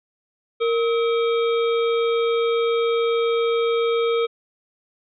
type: harmonic tone with a mistuned harmonic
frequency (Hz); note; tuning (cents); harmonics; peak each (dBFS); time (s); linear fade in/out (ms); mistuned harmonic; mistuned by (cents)
463.6; A#4; -10; 1 / 3 / 5 / 7 / 8; -18 / -28 / -32 / -35 / -36; 0.6-4.27; 20; 3; -140
effects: none